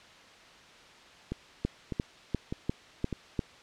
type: two click trains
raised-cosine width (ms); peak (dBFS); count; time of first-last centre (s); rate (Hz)
3; -20 / -15; 4 / 6; 1.32-3.127 / 1.65-3.392; 1.66 / 2.87
effects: white hiss -53 dBFS RMS until 3.62 s + low-pass 4000 Hz 12 dB/octave